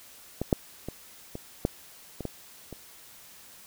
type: clicks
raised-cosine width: 2 ms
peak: -15 / -7 / -20 / -22 / -10 / -21 / -18 / -26 dBFS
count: 8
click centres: 0.416 / 0.528 / 0.886 / 1.354 / 1.651 / 2.207 / 2.253 / 2.727 s
effects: white hiss -51 dBFS RMS until 3.66 s